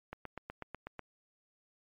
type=click train; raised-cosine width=0.5 ms; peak=-26 dBFS; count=8; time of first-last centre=0.13-0.993 s; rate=8.11 Hz; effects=MP3 64 kbps